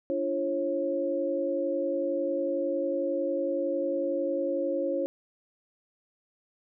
sine tone cluster, 291.6 / 342.6 / 544 Hz, D4 / F4 / C#5, -12 / -33 / -33 cents, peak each -33 / -32 / -28 dBFS, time 0.1-5.06 s, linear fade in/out 0 ms, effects none

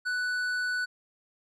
sine tone with tanh clipping, 1486 Hz, F#6, 7 cents sharp, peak -29 dBFS, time 0.05-0.86 s, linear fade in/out 20 ms, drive 10 dB, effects none

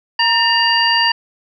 harmonic tone with a mistuned harmonic, 940 Hz, A#5, 14 cents sharp, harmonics 1 / 2 / 3 / 5, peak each -17 / -17 / -17 / -17 dBFS, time 0.19-1.12 s, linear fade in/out 5 ms, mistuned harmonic 2, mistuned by -65 cents, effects none

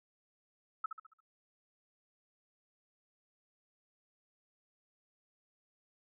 sine tone with echo, 1300 Hz, E6, 24 cents flat, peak -31 dBFS, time 0.84-0.86 s, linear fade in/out 5 ms, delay 69 ms, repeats 5, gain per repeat -7 dB, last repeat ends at 1.205 s, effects none

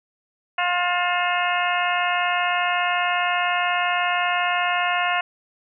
harmonic tone with a mistuned harmonic, 354.5 Hz, F4, 26 cents sharp, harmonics 2 / 3 / 4 / 5 / 6 / 7 / 8, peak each -24 / -26 / -27 / -28 / -29 / -29 / -30 dBFS, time 0.58-5.21 s, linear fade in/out 5 ms, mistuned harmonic 7, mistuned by +68 cents, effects none

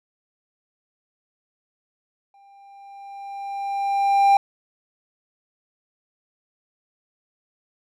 triangle tone with exponential growth, 795 Hz, G5, 24 cents sharp, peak -9 dBFS, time 2.34-4.37 s, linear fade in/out 2 ms, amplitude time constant 440 ms, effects none

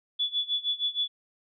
sine tone with tremolo, 3435 Hz, A7, 42 cents flat, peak -23 dBFS, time 0.19-1.08 s, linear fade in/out 10 ms, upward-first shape sine, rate 6.4 Hz, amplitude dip 90%, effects none

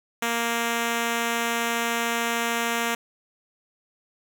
5% pulse tone, 233.1 Hz, A#3, in tune, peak -12 dBFS, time 0.22-2.95 s, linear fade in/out 5 ms, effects none

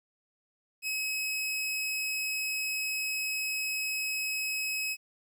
sawtooth tone, 2558 Hz, D#7, 47 cents sharp, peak -27 dBFS, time 0.82-4.97 s, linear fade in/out 50 ms, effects 11-bit

